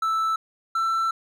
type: tone pair in turn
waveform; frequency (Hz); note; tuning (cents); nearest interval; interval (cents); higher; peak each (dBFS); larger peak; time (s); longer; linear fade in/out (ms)
triangle; 1318.5 / 1336.9; E6 / E6; 0 / +24; unison; 24; second; -19; neither; 0.02-0.36 / 0.75-1.11; second; 5
effects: none